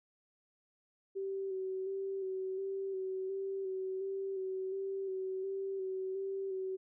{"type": "tone with vibrato", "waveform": "sine", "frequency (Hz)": 383.3, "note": "G4", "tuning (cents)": -39, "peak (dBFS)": -35, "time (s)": [1.15, 6.77], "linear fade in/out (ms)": 20, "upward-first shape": "square", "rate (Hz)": 1.4, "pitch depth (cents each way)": 23, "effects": []}